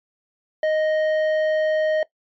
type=tone with tanh clipping; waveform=sine; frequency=622.3 Hz; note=D#5; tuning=in tune; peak=-19 dBFS; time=0.63-2.03 s; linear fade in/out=2 ms; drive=9 dB; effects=noise-tail reverb RT60 0.1 s tail -18 dB re dry + MP3 64 kbps